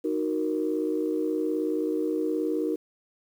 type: chord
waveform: sine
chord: D# minor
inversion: none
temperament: equal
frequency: 311.1 / 370 / 466.2 Hz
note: D#4 / F#4 / A#4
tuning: 0 / 0 / 0 cents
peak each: -27 / -30 / -29 dBFS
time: 0.04-2.76 s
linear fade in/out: 10 ms
effects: tanh soft clip ceiling -15 dBFS + 9-bit